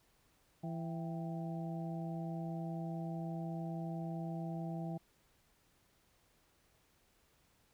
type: harmonic tone with a mistuned harmonic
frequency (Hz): 166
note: E3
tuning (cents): +12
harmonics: 1 / 2 / 3 / 4 / 5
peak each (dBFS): -39 / -47 / -57 / -48 / -50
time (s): 0.63-4.98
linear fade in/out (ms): 10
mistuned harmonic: 5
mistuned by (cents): -88
effects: pink hiss -72 dBFS RMS until 7.73 s